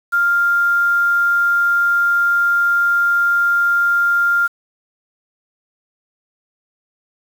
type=tone with quantisation; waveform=sine; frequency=1398 Hz; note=F6; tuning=1 cent sharp; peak=-12 dBFS; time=0.12-4.48 s; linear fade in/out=20 ms; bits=6; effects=none